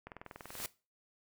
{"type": "click train", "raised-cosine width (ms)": 0.5, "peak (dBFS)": -30, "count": 13, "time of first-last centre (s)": [0.07, 0.65], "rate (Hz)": 20.7}
{"type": "noise with exponential growth", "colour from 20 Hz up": "white", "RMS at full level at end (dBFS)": -38, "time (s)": [0.25, 0.66], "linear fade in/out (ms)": 1, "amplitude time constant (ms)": 88}
{"effects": ["noise-tail reverb RT60 0.3 s tail -19 dB re dry"]}